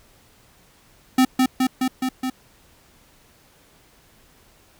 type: tone with echo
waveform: square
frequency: 258.1 Hz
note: C4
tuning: 23 cents flat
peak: -13 dBFS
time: 1.18-1.25 s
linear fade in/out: 5 ms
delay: 210 ms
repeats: 5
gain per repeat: -2 dB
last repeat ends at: 2.3 s
effects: pink hiss -55 dBFS RMS until 4.79 s